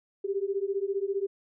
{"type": "beating tone pair", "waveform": "sine", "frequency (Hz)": [387.4, 402.4], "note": ["G4", "G4"], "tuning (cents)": [-20, 45], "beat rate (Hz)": 15, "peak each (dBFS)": -30, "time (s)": [0.24, 1.27], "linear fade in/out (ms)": 10, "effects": []}